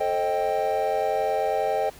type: chord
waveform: triangle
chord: A half-diminished seventh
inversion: none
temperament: equal with one note detuned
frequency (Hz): 440 / 532.1 / 622.3 / 784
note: A4 / C5 / Eb5 / G5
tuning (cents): 0 / +29 / 0 / 0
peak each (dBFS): -27 / -27 / -25 / -24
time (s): 0-1.9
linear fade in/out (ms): 10
effects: pink hiss -48 dBFS RMS until 1.99 s